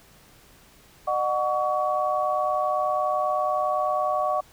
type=tone cluster; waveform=sine; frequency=608 / 738 / 1128 Hz; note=D#5 / F#5 / C#6; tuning=-40 / -5 / +30 cents; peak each=-26 dBFS; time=1.07-4.41 s; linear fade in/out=10 ms; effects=pink hiss -54 dBFS RMS until 4.52 s